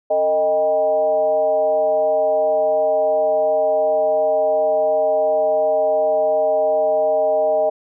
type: tone with frequency modulation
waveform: sine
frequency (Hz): 622.3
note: D#5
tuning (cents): 0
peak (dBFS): -14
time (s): 0.1-7.7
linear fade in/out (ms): 10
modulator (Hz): 173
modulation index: 0.7
effects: none